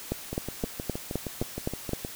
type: two click trains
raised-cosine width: 2 ms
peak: -19 / -14 dBFS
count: 12 / 8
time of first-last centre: 0.33-2.049 / 0.12-1.933 s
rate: 6.4 / 3.86 Hz
effects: white hiss -42 dBFS RMS until 2.15 s